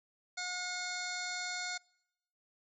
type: harmonic tone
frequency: 722 Hz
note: F#5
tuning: 43 cents flat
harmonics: 1 / 2 / 3 / 5 / 6 / 7 / 8 / 9 / 10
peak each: -45 / -42 / -42 / -48 / -43 / -51 / -50 / -52 / -46 dBFS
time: 0.37-1.78 s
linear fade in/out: 10 ms
effects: noise-tail reverb RT60 0.8 s tail -26 dB re dry